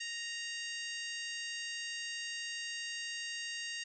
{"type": "harmonic tone", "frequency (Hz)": 932.3, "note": "A#5", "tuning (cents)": 0, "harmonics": [2, 3, 4, 5, 6, 7, 8, 9], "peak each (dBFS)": [-43, -43, -50, -46, -52, -49, -55, -56], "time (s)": [0, 3.84], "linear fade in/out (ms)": 10, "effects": []}